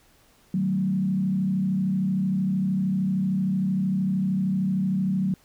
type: tone with frequency modulation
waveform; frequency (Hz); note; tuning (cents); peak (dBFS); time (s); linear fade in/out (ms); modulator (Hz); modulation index
sine; 189.2; F#3; +39; -21; 0.54-5.34; 2; 33.1; 0.74
effects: pink hiss -59 dBFS RMS until 5.44 s